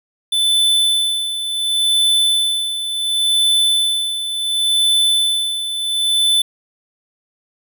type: tone with tremolo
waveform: square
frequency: 3512 Hz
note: A7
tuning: 4 cents flat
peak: -12 dBFS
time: 0.32-6.42 s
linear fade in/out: 5 ms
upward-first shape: sine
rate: 0.7 Hz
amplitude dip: 65%
effects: none